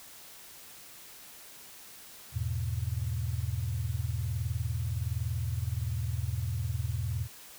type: chord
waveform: sine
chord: E major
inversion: none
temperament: equal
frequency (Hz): 82.41 / 103.83 / 123.47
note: E2 / G#2 / B2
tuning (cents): 0 / 0 / 0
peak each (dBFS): -34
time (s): 2.32-7.28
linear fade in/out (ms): 50
effects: white hiss -50 dBFS RMS until 7.58 s